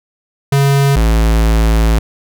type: tone pair in turn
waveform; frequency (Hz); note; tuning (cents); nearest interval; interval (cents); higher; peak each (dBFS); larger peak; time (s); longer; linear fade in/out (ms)
square; 139.2 / 55.24; C#3 / A1; +8 / +8; octave + major third; 1600; first; -9; neither; 0.52-0.96 / 0.96-1.99; second; 5
effects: none